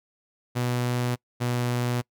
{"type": "tone pair in turn", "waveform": "sawtooth", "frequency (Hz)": [122.8, 122.09], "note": ["B2", "B2"], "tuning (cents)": [-9, -19], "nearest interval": "unison", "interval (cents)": 10, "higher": "first", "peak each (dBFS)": -20, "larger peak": "neither", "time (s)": [[0.55, 1.16], [1.4, 2.02]], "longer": "second", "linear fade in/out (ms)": 20, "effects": ["noise-tail reverb RT60 0.1 s tail -25 dB re dry"]}